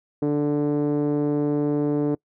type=tone with low-pass filter; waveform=5% pulse; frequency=146.83 Hz; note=D3; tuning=in tune; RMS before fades=-22 dBFS; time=0.22-2.15 s; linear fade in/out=5 ms; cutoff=360 Hz; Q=3.3; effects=noise-tail reverb RT60 0.1 s tail -25 dB re dry